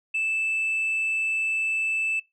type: tone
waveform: sine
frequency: 2635 Hz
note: E7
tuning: 1 cent flat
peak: -21 dBFS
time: 0.14-2.2 s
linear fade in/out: 10 ms
effects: noise-tail reverb RT60 0.2 s tail -23 dB re dry + tanh soft clip ceiling -21 dBFS